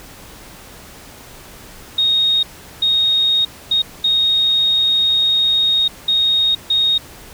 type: tone bursts at uneven times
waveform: sine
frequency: 3729 Hz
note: A#7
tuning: in tune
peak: -12 dBFS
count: 6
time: 1.98-2.43 / 2.82-3.45 / 3.71-3.82 / 4.04-5.88 / 6.08-6.55 / 6.7-6.98 s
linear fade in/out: 5 ms
effects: pink hiss -39 dBFS RMS until 7.33 s

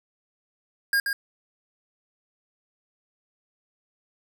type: tone with echo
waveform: square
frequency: 1620 Hz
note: G#6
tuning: 43 cents flat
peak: -20 dBFS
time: 0.93-1 s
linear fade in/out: 2 ms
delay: 130 ms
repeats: 1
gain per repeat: -5 dB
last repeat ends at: 1.13 s
effects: none

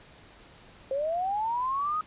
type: linear sweep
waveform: sine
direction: up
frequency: 523.3 to 1269 Hz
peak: -26 dBFS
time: 0.91-2.01 s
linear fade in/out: 2 ms
effects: pink hiss -53 dBFS RMS until 2.06 s + resampled to 8000 Hz

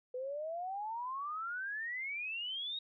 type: exponential sweep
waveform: sine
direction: up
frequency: 493.9 to 3800 Hz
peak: -37 dBFS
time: 0.14-2.79 s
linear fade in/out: 5 ms
effects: none

